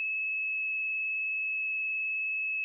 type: tone with vibrato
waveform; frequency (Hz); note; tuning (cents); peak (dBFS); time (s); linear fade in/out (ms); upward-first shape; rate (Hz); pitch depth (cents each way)
sine; 2590; E7; -31; -29; 0-2.64; 0; sine; 19; 12
effects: none